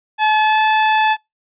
sawtooth tone with pitch glide, 860 to 867.5 Hz, A5 to A5, -40 to -25 cents, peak -8 dBFS, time 0.18-1.17 s, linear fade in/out 50 ms, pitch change +15 cents, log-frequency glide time 0.39-0.61 s, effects noise-tail reverb RT60 0.2 s tail -26 dB re dry + resampled to 8000 Hz

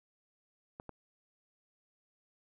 clicks, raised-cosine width 1 ms, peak -30 dBFS, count 2, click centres 0.799 / 0.893 s, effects none

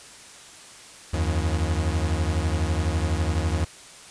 40% pulse beating tone pair, 77.78 / 89.78 Hz, D#2 / F2, 0 / +48 cents, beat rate 12 Hz, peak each -23 / -25 dBFS, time 1.13-3.65 s, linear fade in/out 10 ms, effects white hiss -45 dBFS RMS until 4.1 s + resampled to 22050 Hz

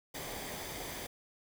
pink noise with comb filter, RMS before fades -42 dBFS, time 0.14-1.07 s, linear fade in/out 10 ms, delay 0.73 ms, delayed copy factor -0.5, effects none

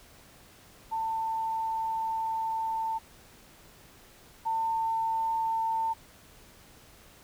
sine tone pair in turn, 894 / 899.2 Hz, A5 / A5, +27 / +37 cents, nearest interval unison, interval 10 cents, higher second, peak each -28 / -26 dBFS, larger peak second, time 0.91-2.99 / 4.45-5.94 s, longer first, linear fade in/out 20 ms, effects pink hiss -55 dBFS RMS until 7.23 s

